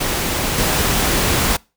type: noise with level steps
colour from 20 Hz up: pink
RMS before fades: -20 / -17 dBFS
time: 0-1.57 s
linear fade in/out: 10 ms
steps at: 0.58 s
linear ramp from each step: 2 ms
effects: noise-tail reverb RT60 0.3 s tail -25 dB re dry